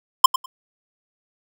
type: tone with echo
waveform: square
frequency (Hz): 1043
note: C6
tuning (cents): -6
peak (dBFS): -4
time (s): 0.24-0.26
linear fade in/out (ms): 5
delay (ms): 100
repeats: 2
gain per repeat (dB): -15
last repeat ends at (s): 0.46
effects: none